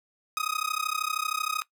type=tone with amplitude modulation; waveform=sawtooth; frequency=1255 Hz; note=D#6; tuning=15 cents sharp; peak=-20 dBFS; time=0.37-1.62 s; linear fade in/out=0 ms; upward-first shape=sine; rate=32.9 Hz; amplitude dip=95%; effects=noise-tail reverb RT60 0.1 s tail -19 dB re dry